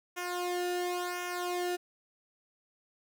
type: tone with flanger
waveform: sawtooth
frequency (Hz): 356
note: F4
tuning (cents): +33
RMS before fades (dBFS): -34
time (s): 0.16-1.77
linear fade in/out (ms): 20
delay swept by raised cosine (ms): 0.23 to 0.9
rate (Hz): 0.94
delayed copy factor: -0.8
effects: none